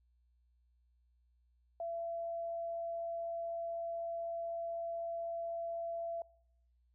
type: tone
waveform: sine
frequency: 674 Hz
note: E5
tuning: 38 cents sharp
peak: -37 dBFS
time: 1.8-6.22 s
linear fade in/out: 2 ms
effects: noise-tail reverb RT60 0.8 s tail -24 dB re dry + added 60 Hz sine -69 dBFS peak until 6.94 s